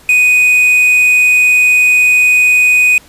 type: tone with quantisation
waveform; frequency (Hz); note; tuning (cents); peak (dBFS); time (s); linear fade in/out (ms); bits
triangle; 2489; D#7; 0; -4; 0.09-2.98; 2; 4
effects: pink hiss -42 dBFS RMS until 3.08 s + resampled to 32000 Hz